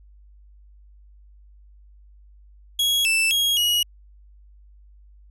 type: tone with pitch steps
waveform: 40% pulse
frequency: 3319 / 2652 / 3286 / 2902 Hz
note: G#7 / E7 / G#7 / F#7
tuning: -2 / +10 / -19 / -34 cents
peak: -17 dBFS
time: 2.79-3.83 s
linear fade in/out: 5 ms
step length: 260 ms
effects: added 50 Hz sine -47 dBFS peak until 5.3 s